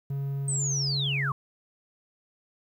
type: tone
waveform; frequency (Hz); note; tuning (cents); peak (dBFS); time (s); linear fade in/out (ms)
triangle; 138.59; C#3; 0; -26; 0.1-1.32; 5
type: linear sweep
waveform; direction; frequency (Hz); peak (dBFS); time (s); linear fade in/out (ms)
sine; down; 8372 to 1046.5; -27; 0.48-1.32; 2
effects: 10-bit